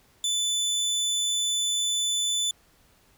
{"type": "tone", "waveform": "25% pulse", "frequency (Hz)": 3502, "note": "A7", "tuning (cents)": -9, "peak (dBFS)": -20, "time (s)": [0.24, 2.51], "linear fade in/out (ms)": 2, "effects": ["pink hiss -61 dBFS RMS until 3.17 s"]}